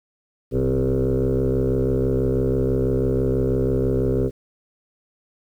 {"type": "tone with frequency modulation", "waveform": "sine", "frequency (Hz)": 260, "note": "C4", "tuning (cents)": -11, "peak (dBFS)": -16, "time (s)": [0.51, 4.31], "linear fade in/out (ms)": 50, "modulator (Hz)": 66.1, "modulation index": 3.4, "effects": ["tanh soft clip ceiling -14 dBFS", "9-bit"]}